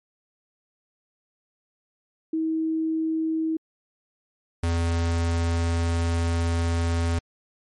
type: tone pair in turn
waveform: sine / square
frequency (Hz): 320 / 84.22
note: D#4 / E2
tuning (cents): +49 / +38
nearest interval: octave + major seventh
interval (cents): 2311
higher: first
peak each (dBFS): -22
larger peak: neither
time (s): 2.33-3.57 / 4.63-7.19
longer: second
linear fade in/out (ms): 5
effects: MP3 48 kbps